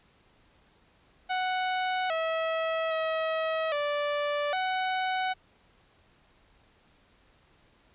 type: tone with pitch steps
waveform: sawtooth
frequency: 741 / 648 / 641 / 584 / 747 Hz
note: F#5 / E5 / E5 / D5 / F#5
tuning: +2 / -30 / -49 / -10 / +16 cents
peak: -23 dBFS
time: 1.29-5.34 s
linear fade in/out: 20 ms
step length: 810 ms
effects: pink hiss -63 dBFS RMS until 7.94 s + resampled to 8000 Hz